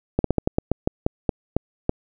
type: slowing click train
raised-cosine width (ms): 2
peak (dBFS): -5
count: 12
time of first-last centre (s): 0.19-1.894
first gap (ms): 53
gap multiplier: 1.2
effects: none